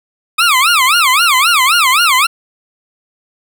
20% pulse tone with vibrato, 1200 Hz, D6, 37 cents sharp, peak -3 dBFS, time 0.38-2.27 s, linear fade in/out 10 ms, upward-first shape sine, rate 3.8 Hz, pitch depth 300 cents each way, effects none

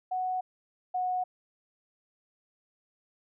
sine tone pair in turn, 740 / 732.8 Hz, F#5 / F#5, 0 / -17 cents, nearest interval unison, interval 17 cents, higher first, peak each -28 / -27 dBFS, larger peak second, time 0.11-0.41 / 0.94-1.24 s, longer neither, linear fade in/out 10 ms, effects none

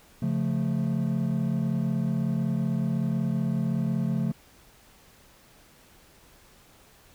triangle chord, Db augmented, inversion none, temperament equal, 138.59 / 174.61 / 220 Hz, Db3 / F3 / A3, 0 / 0 / 0 cents, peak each -26 dBFS, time 0.22-4.32 s, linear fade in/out 5 ms, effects tanh soft clip ceiling -15 dBFS + pink hiss -56 dBFS RMS until 7.14 s

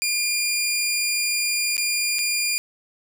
15% pulse tone with dropouts, 2409 Hz, D7, 43 cents sharp, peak -14 dBFS, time 0.02-2.58 s, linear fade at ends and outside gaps 0 ms, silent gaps 1.768-1.779 / 2.186-2.19 s, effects none

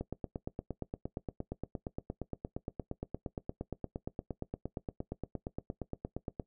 click train, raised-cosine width 2 ms, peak -23 dBFS, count 56, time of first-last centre 0.01-6.398 s, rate 8.61 Hz, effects noise-tail reverb RT60 0.1 s tail -18 dB re dry

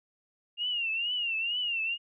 sine tone with vibrato, 2800 Hz, F7, 4 cents sharp, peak -28 dBFS, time 0.57-1.98 s, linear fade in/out 50 ms, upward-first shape triangle, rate 2.2 Hz, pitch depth 130 cents each way, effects none

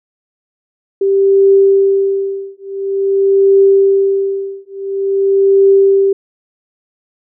sine tone with tremolo, 392 Hz, G4, in tune, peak -4 dBFS, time 1.01-6.13 s, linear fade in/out 5 ms, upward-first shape triangle, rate 0.48 Hz, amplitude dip 100%, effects none

